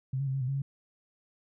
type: tone with pitch steps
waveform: sine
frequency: 131.7 / 138.9 / 132.7 / 136.2 / 125.9 / 137.1 / 138 Hz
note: C3 / C#3 / C3 / C#3 / B2 / C#3 / C#3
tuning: +12 / +4 / +25 / -30 / +34 / -19 / -7 cents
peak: -28 dBFS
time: 0.13-0.62 s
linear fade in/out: 5 ms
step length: 70 ms
effects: none